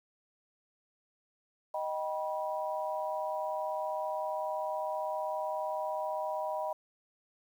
sine chord, Eb augmented, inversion none, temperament just, 622.3 / 777.8 / 972.3 Hz, Eb5 / G5 / B5, 0 / -14 / -27 cents, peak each -35 / -38 / -37 dBFS, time 1.74-6.73 s, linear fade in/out 5 ms, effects 10-bit

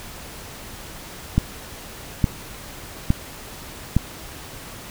click train, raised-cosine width 5 ms, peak -3 dBFS, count 4, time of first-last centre 1.38-3.966 s, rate 1.16 Hz, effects pink hiss -38 dBFS RMS until 4.9 s

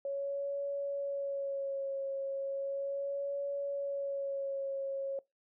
sine tone with vibrato, 554.4 Hz, C#5, in tune, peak -33 dBFS, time 0.05-5.19 s, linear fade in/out 2 ms, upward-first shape sine, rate 0.36 Hz, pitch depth 26 cents each way, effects noise-tail reverb RT60 0.2 s tail -23 dB re dry

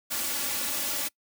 white noise with comb filter, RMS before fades -30 dBFS, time 0.1-1.09 s, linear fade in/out 20 ms, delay 3.5 ms, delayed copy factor +1, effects noise-tail reverb RT60 0.1 s tail -24 dB re dry + high-pass 80 Hz 12 dB/octave

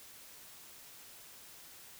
silence, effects white hiss -54 dBFS RMS until 1.99 s

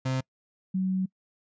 35% pulse / sine tone pair in turn, 130.81 / 187.83 Hz, C3 / F#3, 0 / +26 cents, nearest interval tritone, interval 626 cents, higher second, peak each -24 dBFS, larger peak neither, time 0.05-0.21 / 0.74-1.06 s, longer second, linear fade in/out 10 ms, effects noise-tail reverb RT60 0.1 s tail -25 dB re dry + resampled to 16000 Hz

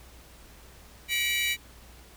45% pulse tone cluster, 1913 / 2191 / 2321 / 2942 / 3861 Hz, A#6 / C#7 / D7 / F#7 / B7, +44 / -21 / -21 / -11 / -40 cents, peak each -35 / -37 / -28 / -33 / -32 dBFS, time 1.08-1.57 s, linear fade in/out 50 ms, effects added 60 Hz sine -52 dBFS peak until 2.16 s + pink hiss -53 dBFS RMS until 2.16 s

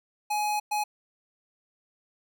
square tone bursts at uneven times, 840 Hz, G#5, 19 cents sharp, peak -26 dBFS, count 2, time 0.3-0.6 / 0.71-0.84 s, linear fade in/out 10 ms, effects none

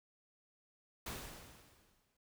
pink noise with exponential decay, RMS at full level -42 dBFS, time 1.06-2.17 s, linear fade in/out 5 ms, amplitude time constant 240 ms, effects none

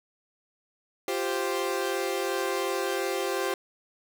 sawtooth chord, F suspended second, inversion none, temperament equal, 349.2 / 392 / 523.3 Hz, F4 / G4 / C5, 0 / 0 / 0 cents, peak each -29 / -26 / -28 dBFS, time 1.08-3.54 s, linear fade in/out 2 ms, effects none

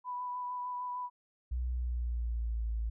sine tone with vibrato, 990 Hz, B5, 4 cents sharp, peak -35 dBFS, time 0.04-1.1 s, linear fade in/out 50 ms, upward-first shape sine, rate 6.6 Hz, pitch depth 14 cents each way
sine tone with pitch glide, 61.74 to 55.64 Hz, B1 to A1, 0 to +20 cents, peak -31 dBFS, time 1.51-2.9 s, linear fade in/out 10 ms, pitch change -180 cents, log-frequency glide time 1.71-2.69 s
effects none

